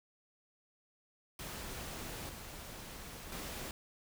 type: noise with level steps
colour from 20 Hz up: pink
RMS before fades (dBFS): -44 / -48 / -43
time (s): 1.39-3.71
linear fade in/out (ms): 2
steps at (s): 2.29 / 3.32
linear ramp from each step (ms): 2
effects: none